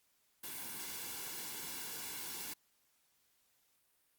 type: noise with comb filter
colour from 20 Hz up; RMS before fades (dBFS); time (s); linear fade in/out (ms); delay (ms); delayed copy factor
white; -44; 0.43-2.54; 10; 1.6; -0.6
effects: white hiss -75 dBFS RMS until 4.18 s + Opus 48 kbps